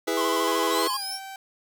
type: chord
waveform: sawtooth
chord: E major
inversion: none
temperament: just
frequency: 329.6 / 412 / 494.4 Hz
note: E4 / G#4 / B4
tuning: 0 / -14 / +2 cents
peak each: -24 dBFS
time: 0.07-0.88 s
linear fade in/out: 10 ms
type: tone with vibrato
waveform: square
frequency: 1046.5 Hz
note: C6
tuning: in tune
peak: -27 dBFS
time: 0.17-0.97 s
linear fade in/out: 5 ms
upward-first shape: square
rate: 13 Hz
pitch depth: 45 cents each way
type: tone with pitch glide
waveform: sawtooth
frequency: 830.6 to 775 Hz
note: G#5 to G5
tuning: 0 to -20 cents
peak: -33 dBFS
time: 0.47-1.36 s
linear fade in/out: 2 ms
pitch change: -120 cents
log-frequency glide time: 0.96-1.04 s
type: linear sweep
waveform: sawtooth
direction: up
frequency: 3729 to 5588 Hz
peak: -28 dBFS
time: 0.69-1.2 s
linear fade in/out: 50 ms
effects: 9-bit